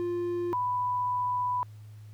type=tone pair in turn; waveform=triangle / sine; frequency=349.7 / 990.9 Hz; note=F4 / B5; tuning=+2 / +5 cents; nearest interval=octave + tritone; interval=1803 cents; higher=second; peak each=-26 dBFS; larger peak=neither; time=0-0.53 / 0.53-1.63 s; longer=second; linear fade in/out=0 ms; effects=added 106 Hz sine -44 dBFS peak until 2.13 s + pink hiss -64 dBFS RMS until 2.13 s